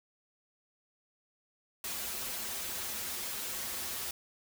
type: noise with comb filter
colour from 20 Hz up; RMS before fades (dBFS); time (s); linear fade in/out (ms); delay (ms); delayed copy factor
white; -38; 1.84-4.11; 2; 6.7; -0.85
effects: none